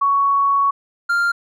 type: tone pair in turn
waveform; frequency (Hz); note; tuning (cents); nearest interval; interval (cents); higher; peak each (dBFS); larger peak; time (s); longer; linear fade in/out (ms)
sine / triangle; 1116 / 1395.2; C#6 / F6; +11 / -2; major third; 387; second; -13; neither; 0.01-0.71 / 1.09-1.32; first; 10
effects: none